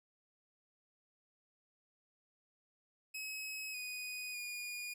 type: tone with pitch steps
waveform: sawtooth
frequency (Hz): 2559 / 2484 / 2442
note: D#7 / D#7 / D#7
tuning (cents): +48 / -3 / -33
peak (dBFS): -38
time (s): 3.14-4.94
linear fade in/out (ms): 10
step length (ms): 600
effects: none